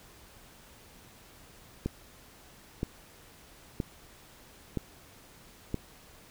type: click train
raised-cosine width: 3 ms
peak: -17 dBFS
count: 5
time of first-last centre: 1.86-5.743 s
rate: 1.03 Hz
effects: pink hiss -55 dBFS RMS until 6.3 s